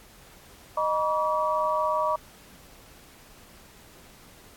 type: tone cluster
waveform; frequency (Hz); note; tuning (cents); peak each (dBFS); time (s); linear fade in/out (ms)
sine; 618 / 961 / 1144; D#5 / B5 / D6; -12 / -48 / -46; -27; 0.77-2.16; 5
effects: pink hiss -52 dBFS RMS until 4.56 s + AAC 64 kbps